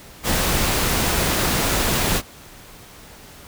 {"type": "noise", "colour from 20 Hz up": "pink", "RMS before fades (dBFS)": -20, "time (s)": [0.23, 2.22], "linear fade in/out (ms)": 50, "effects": ["pink hiss -43 dBFS RMS until 3.47 s"]}